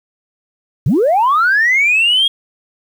sine linear sweep, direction up, 100 to 3291 Hz, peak -8 dBFS, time 0.86-2.28 s, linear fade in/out 5 ms, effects tanh soft clip ceiling -6 dBFS + 7-bit

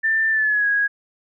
sine tone with pitch glide, 1782 to 1653.1 Hz, A6 to G#6, +22 to -8 cents, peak -16 dBFS, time 0.03-0.88 s, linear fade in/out 20 ms, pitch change -130 cents, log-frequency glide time 0.3-0.67 s, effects none

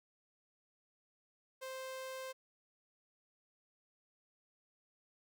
sawtooth tone, 523.3 Hz, C5, in tune, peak -39 dBFS, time 1.61-2.33 s, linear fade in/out 20 ms, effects none

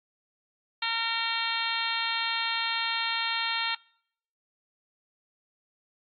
harmonic tone with a mistuned harmonic, 458.2 Hz, A#4, 30 cents flat, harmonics 2 / 3 / 4 / 5 / 6 / 7 / 8 / 9, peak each -35 / -35 / -35 / -35 / -35 / -35 / -35 / -35 dBFS, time 0.82-3.75 s, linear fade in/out 5 ms, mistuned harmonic 9, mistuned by +23 cents, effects noise-tail reverb RT60 0.7 s tail -26 dB re dry + AAC 48 kbps

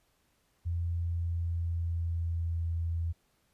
sine tone with pitch glide, 85.3 to 83.5 Hz, F2 to E2, -40 to +23 cents, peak -29 dBFS, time 0.65-3.13 s, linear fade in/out 20 ms, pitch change -37 cents, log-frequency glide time 0.85-2.69 s, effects pink hiss -72 dBFS RMS until 3.53 s + resampled to 32000 Hz

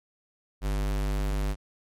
square tone, 49.82 Hz, G1, 29 cents sharp, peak -26 dBFS, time 0.61-1.56 s, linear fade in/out 50 ms, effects MP3 64 kbps

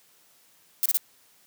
violet noise bursts, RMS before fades -22 dBFS, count 3, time 0.83-0.971 s, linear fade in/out 0 ms, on 27 ms, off 30 ms, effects white hiss -60 dBFS RMS until 1.46 s + high-pass 100 Hz 12 dB/octave

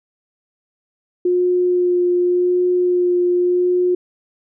sine tone with vibrato, 357.3 Hz, F4, 40 cents sharp, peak -13 dBFS, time 1.25-3.95 s, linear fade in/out 5 ms, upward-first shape sine, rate 0.88 Hz, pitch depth 12 cents each way, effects none

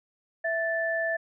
sine tone pair together, 659.3 / 1757.3 Hz, E5 / A6, 0 / -3 cents, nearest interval octave + perfect fourth, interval 1697 cents, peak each -28 dBFS, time 0.44-1.17 s, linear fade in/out 10 ms, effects none

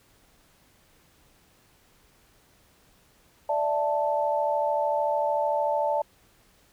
sine chord, D suspended second, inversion none, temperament just, 587.3 / 660.7 / 881 Hz, D5 / E5 / A5, 0 / +4 / +2 cents, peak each -26 / -30 / -26 dBFS, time 3.49-6.02 s, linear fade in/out 5 ms, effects pink hiss -61 dBFS RMS until 6.72 s

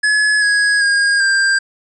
square tone with pitch steps, 1700 / 1662.1 / 1625.1 / 1588.9 Hz, G#6 / G#6 / G#6 / G6, +40 / +1 / -38 / +23 cents, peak -12 dBFS, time 0.03-1.59 s, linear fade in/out 10 ms, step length 390 ms, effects resampled to 22050 Hz + 9-bit

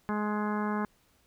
harmonic tone, 210 Hz, G#3, 19 cents sharp, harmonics 1 / 2 / 3 / 4 / 5 / 6 / 7 / 8 / 10, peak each -30 / -37 / -43 / -38 / -37 / -41 / -43 / -43 / -52 dBFS, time 0.09-0.85 s, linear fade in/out 0 ms, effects pink hiss -67 dBFS RMS until 1.26 s

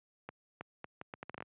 accelerating click train, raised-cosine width 0.5 ms, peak -27 dBFS, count 11, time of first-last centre 0.29-1.424 s, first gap 320 ms, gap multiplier 0.73, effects high-pass 100 Hz 12 dB/octave + resampled to 8000 Hz

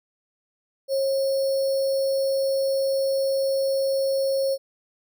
sine tone with sample-and-hold, 542 Hz, C#5, 39 cents flat, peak -20 dBFS, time 0.88-4.58 s, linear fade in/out 50 ms, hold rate 4900 Hz, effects none

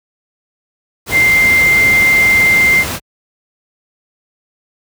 sine tone in noise, 2093 Hz, C7, in tune, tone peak -7 dBFS, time 1.11-2.85 s, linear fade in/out 50 ms, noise pink, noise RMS -20 dBFS, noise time 1.06-3 s, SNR +10 dB, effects high-pass 60 Hz 12 dB/octave

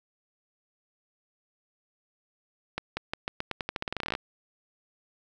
accelerating click train, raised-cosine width 0.3 ms, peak -14 dBFS, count 21, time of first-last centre 2.78-4.151 s, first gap 190 ms, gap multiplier 0.87, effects 9-bit

